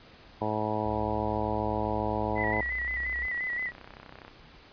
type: harmonic tone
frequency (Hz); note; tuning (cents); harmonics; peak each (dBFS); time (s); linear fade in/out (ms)
107.5; A2; -40; 1 / 2 / 3 / 4 / 5 / 6 / 7 / 8 / 9; -36 / -36 / -36 / -36 / -36 / -36 / -36 / -36 / -36; 0.41-2.61; 5
type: tone with pitch glide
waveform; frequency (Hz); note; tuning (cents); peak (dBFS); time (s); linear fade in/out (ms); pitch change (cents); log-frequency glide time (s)
sine; 66.1 to 60.61; C2 to B1; +18 to -32; -38; 0.85-3.27; 10; -150; 1.11-2.27
type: tone with vibrato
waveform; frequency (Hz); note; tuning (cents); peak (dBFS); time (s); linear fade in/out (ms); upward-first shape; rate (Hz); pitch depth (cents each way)
sine; 1971; B6; -4; -29; 2.35-3.72; 50; square; 5.7; 38
type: click train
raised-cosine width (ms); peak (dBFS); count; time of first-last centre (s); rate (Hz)
0.5; -30; 62; 2.38-4.28; 32.1
effects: pink hiss -53 dBFS RMS until 4.72 s + resampled to 11025 Hz